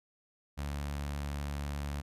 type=tone with notch filter; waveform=sawtooth; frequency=71.7 Hz; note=D2; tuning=41 cents flat; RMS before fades=-37 dBFS; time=0.57-2.02 s; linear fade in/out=20 ms; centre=390 Hz; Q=1.6; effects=resampled to 32000 Hz